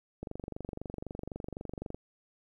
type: click train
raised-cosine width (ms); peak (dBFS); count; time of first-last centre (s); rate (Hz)
2; -25; 42; 0.23-1.945; 23.9
effects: 11-bit